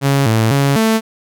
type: tone with pitch steps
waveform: sawtooth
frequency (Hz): 138.7 / 111.5 / 139.5 / 221.9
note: C#3 / A2 / C#3 / A3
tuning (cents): +1 / +23 / +11 / +15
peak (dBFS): -7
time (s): 0.01-1.01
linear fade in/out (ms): 50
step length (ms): 250
effects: none